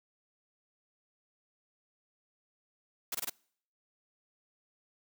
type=noise bursts; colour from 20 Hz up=white; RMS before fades=-35 dBFS; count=4; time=3.12-3.298 s; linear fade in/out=5 ms; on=28 ms; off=22 ms; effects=noise-tail reverb RT60 0.6 s tail -26 dB re dry + high-pass 200 Hz 12 dB/octave